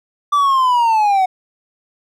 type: linear sweep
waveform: triangle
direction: down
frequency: 1174.7 to 737 Hz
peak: -9 dBFS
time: 0.32-1.26 s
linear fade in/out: 10 ms
effects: none